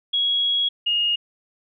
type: tone pair in turn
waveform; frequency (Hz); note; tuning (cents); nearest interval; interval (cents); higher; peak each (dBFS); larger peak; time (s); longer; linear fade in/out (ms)
sine; 3322 / 2854; G#7 / F7; 0 / +37; minor third; 263; first; -18; neither; 0.13-0.69 / 0.86-1.16; first; 10
effects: none